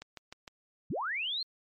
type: click train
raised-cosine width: 0.2 ms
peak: -26 dBFS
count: 4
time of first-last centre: 0.02-0.478 s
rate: 6.55 Hz
type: linear sweep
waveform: sine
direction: up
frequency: 87 to 4307 Hz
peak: -31 dBFS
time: 0.9-1.43 s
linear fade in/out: 5 ms
effects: MP3 64 kbps